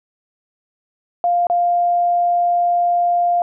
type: tone with dropouts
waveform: sine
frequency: 700 Hz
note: F5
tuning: 4 cents sharp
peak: -13 dBFS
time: 1.24-3.42 s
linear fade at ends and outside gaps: 1 ms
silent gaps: 1.469-1.499 s
effects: none